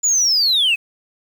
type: linear sweep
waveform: sine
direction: down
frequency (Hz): 7040 to 2489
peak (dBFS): -11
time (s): 0.03-0.76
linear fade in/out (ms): 20
effects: tanh soft clip ceiling -11 dBFS + 7-bit